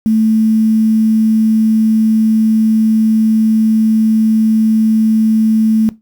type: tone with quantisation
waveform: sine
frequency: 220 Hz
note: A3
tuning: in tune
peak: -8 dBFS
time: 0.06-5.89 s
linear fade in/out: 0 ms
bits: 6
effects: noise-tail reverb RT60 0.2 s tail -18 dB re dry